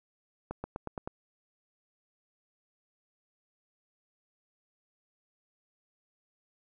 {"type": "accelerating click train", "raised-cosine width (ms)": 1, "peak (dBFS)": -22, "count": 6, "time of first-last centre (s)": [0.51, 1.075], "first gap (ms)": 130, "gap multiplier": 0.93, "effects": []}